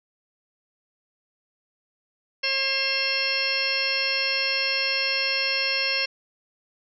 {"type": "harmonic tone with a mistuned harmonic", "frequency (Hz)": 540, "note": "C#5", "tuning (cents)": -45, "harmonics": [1, 2, 3, 4, 5, 6, 8, 9, 10], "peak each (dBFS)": [-34, -39, -34, -30, -27, -35, -29, -39, -28], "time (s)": [2.43, 6.06], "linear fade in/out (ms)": 10, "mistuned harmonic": 4, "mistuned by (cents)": -37, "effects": []}